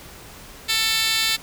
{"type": "tone with high-pass filter", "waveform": "15% pulse", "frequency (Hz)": 443.8, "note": "A4", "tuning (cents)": 15, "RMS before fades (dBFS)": -21, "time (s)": [0.68, 1.37], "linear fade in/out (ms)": 20, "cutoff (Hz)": 3000, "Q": 5.1, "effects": ["pink hiss -42 dBFS RMS until 1.42 s"]}